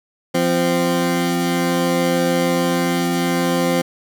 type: tone pair together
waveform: 20% pulse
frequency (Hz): 173.46 / 259.9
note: F3 / C4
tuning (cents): -11 / -11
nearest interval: perfect fifth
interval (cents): 700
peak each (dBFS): -14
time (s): 0.34-3.82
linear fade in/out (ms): 10
effects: none